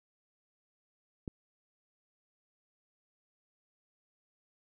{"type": "click", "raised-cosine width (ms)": 3, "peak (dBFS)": -25, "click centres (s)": 1.278, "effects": []}